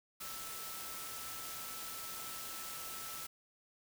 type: tone in noise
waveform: sine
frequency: 1318.5 Hz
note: E6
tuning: in tune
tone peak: -51 dBFS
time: 0.2-3.27 s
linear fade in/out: 10 ms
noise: white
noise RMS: -45 dBFS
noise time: 0.2-3.27 s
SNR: -9 dB
effects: none